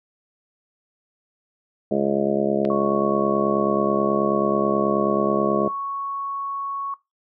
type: harmonic tone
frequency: 69.3 Hz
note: C#2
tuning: in tune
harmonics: 2 / 3 / 4 / 5 / 6 / 7 / 8 / 9 / 10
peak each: -36 / -24 / -34 / -25 / -25 / -36 / -27 / -25 / -33 dBFS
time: 1.91-5.68 s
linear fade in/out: 5 ms
type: click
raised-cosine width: 0.3 ms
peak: -19 dBFS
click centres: 2.651 s
type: tone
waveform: sine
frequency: 1108.7 Hz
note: C#6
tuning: in tune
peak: -25 dBFS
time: 2.7-6.94 s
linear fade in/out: 2 ms
effects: noise-tail reverb RT60 0.2 s tail -19 dB re dry